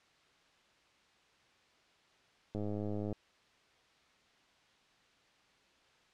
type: click train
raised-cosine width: 2 ms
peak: -26 dBFS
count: 61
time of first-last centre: 2.55-3.127 s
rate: 104 Hz
effects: white hiss -67 dBFS RMS until 6.13 s + low-pass 4000 Hz 12 dB/octave